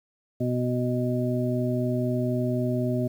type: harmonic tone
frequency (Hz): 123.9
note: B2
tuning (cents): +6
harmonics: 1 / 2 / 3 / 5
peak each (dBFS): -27 / -27 / -31 / -31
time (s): 0.4-3.08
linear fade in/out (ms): 10
effects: 9-bit

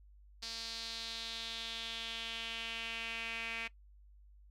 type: tone with band-pass filter sweep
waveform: sawtooth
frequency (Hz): 228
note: A#3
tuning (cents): -38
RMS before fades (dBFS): -42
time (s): 0.42-3.68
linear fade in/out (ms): 10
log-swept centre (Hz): 4600 to 2400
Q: 3.9
effects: noise-tail reverb RT60 0.1 s tail -19 dB re dry + added 50 Hz sine -57 dBFS peak until 4.5 s

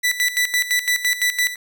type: tone with tremolo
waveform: sawtooth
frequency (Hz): 1975.5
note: B6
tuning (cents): 0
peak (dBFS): -12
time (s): 0.03-1.56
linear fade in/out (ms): 20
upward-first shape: square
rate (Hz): 5.9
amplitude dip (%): 75
effects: none

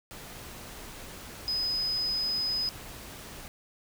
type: tone in noise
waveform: sine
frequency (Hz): 5030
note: D#8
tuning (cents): +18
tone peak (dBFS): -27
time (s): 1.48-2.69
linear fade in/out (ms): 0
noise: pink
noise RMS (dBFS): -44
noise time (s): 0.11-3.48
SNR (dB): +14
effects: none

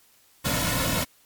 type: noise with comb filter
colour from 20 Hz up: pink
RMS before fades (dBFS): -25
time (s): 0.44-1.05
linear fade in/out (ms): 20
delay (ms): 2.5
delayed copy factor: -0.8
effects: white hiss -59 dBFS RMS until 1.25 s + MP3 96 kbps

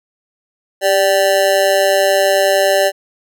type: tone with amplitude modulation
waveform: square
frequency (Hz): 585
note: D5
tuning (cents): -7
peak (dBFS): -7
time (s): 0.81-2.92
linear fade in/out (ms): 50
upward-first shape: sine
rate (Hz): 189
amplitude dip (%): 95
effects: none

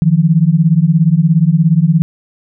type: beating tone pair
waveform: sine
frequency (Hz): 154.7 / 171.7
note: D#3 / F3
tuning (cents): -10 / -29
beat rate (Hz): 17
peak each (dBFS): -10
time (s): 0.02-2.02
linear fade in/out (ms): 0
effects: none

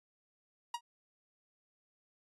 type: tone with exponential decay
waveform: 45% pulse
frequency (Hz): 950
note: A#5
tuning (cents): +33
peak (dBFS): -32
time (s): 0.74-0.81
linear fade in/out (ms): 5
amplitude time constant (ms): 15
effects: resampled to 24000 Hz

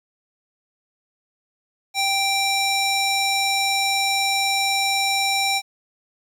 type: tone with band-pass filter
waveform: square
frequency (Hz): 784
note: G5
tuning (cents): 0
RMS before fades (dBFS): -21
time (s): 1.94-5.62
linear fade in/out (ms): 50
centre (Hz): 4700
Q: 0.73
effects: 8-bit

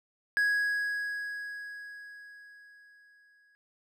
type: tone with exponential decay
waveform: triangle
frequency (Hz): 1661.2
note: G#6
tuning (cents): 0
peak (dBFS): -21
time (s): 0.37-3.55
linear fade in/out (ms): 0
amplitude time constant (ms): 690
effects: none

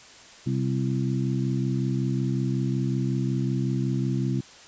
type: harmonic tone with a mistuned harmonic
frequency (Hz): 65.41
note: C2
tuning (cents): 0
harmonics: 2 / 3 / 4 / 5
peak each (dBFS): -25 / -29 / -31 / -33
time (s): 0.46-4.41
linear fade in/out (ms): 10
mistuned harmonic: 5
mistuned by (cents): +48
effects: white hiss -48 dBFS RMS until 4.67 s + resampled to 16000 Hz

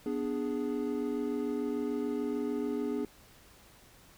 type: chord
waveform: triangle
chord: G# diminished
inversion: first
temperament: equal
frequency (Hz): 246.9 / 293.7 / 415.3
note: B3 / D4 / G#4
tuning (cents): 0 / 0 / 0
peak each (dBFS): -33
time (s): 0.06-3.05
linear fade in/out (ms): 2
effects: pink hiss -58 dBFS RMS until 4.17 s

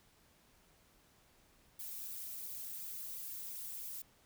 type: noise with flanger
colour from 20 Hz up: violet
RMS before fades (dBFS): -45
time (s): 1.79-4.02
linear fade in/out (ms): 5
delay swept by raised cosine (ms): 0.81 to 4.51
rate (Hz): 2.9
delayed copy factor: +0.9
effects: pink hiss -68 dBFS RMS until 4.25 s

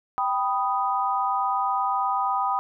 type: chord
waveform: sine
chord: G augmented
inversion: none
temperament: equal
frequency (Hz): 784 / 987.8 / 1244.5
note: G5 / B5 / D#6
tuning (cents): 0 / 0 / 0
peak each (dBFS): -26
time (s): 0.18-2.59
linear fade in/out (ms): 0
effects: none

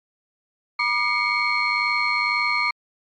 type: tone cluster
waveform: sine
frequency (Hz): 966 / 1204 / 2143 / 2245 / 4263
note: B5 / D6 / C7 / C#7 / C8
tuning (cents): -39 / +43 / +41 / +21 / +32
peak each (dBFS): -29 / -24 / -25 / -22 / -29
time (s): 0.79-2.71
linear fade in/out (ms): 5
effects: tanh soft clip ceiling -10 dBFS + MP3 96 kbps

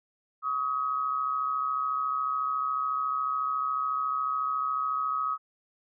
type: tone pair together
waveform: sine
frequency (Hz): 1132 / 1266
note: C#6 / D#6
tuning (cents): +36 / +30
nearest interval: major second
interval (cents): 194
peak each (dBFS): -34 / -27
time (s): 0.42-5.38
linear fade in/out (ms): 50
effects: none

